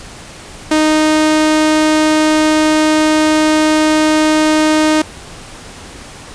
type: tone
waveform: sawtooth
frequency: 309.6 Hz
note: D#4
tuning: 9 cents flat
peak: -5 dBFS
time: 0.71-5.02 s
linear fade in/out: 5 ms
effects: pink hiss -33 dBFS RMS until 6.34 s + resampled to 22050 Hz